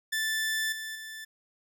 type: tone with level steps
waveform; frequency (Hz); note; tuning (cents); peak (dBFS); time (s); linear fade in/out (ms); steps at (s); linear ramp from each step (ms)
sawtooth; 1760; A6; 0; -24 / -32 / -36; 0.12-1.25; 10; 0.72 / 0.95; 5
effects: none